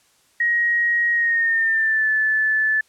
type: tone with pitch glide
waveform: sine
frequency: 1890 to 1743.2 Hz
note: A#6 to A6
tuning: +23 to -17 cents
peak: -16 dBFS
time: 0.4-2.81 s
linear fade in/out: 5 ms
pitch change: -140 cents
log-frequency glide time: 1.11-2.09 s
effects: white hiss -59 dBFS RMS until 2.88 s + low-pass 10000 Hz 12 dB/octave